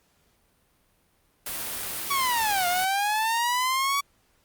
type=noise; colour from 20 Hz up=white; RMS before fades=-32 dBFS; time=1.46-2.85 s; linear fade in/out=5 ms
type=linear two-way sweep; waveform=sawtooth; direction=down then up; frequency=1139 to 700 to 1139 Hz; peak=-19 dBFS; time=2.1-4.01 s; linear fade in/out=10 ms; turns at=2.67 s
effects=pink hiss -66 dBFS RMS until 4.44 s + Opus 48 kbps